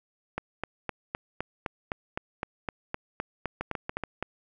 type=two click trains; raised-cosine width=0.5 ms; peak=-16 / -15 dBFS; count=4 / 16; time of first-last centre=3.61-4.037 / 0.38-4.226 s; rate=7.03 / 3.9 Hz; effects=none